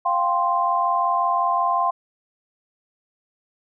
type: chord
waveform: sine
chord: F suspended second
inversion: none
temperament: equal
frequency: 698.5 / 784 / 1046.5 Hz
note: F5 / G5 / C6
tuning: 0 / 0 / 0 cents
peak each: -23 / -25 / -20 dBFS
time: 0.05-1.91 s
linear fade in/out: 10 ms
effects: none